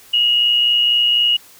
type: tone pair together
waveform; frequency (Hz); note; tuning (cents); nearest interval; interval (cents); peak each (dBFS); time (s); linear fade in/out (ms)
sine; 2773 / 2897; F7 / F#7; -13 / -37; minor second; 76; -23 / -12; 0.13-1.37; 10
effects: white hiss -45 dBFS RMS until 1.59 s